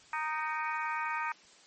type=harmonic tone with a mistuned harmonic; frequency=309.9 Hz; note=D#4; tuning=7 cents flat; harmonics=3 / 4 / 5 / 6 / 7 / 8; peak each=-35 / -37 / -39 / -41 / -42 / -43 dBFS; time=0.13-1.32 s; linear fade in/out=2 ms; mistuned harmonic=7; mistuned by=+62 cents; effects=white hiss -58 dBFS RMS until 1.66 s + MP3 32 kbps